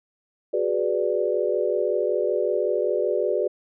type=chord; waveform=sine; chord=G# half-diminished seventh; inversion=third; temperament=equal; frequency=370 / 415.3 / 493.9 / 587.3 Hz; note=F#4 / G#4 / B4 / D5; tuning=0 / 0 / 0 / 0 cents; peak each=-26 dBFS; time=0.53-3.48 s; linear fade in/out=10 ms; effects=none